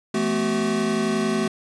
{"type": "tone cluster", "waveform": "square", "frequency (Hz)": [168.7, 218.2, 249.4, 379], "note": ["E3", "A3", "B3", "F#4"], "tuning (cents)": [40, -14, 17, 42], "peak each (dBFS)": [-33, -24, -29, -26], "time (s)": [0.14, 1.48], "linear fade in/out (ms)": 5, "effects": ["resampled to 22050 Hz"]}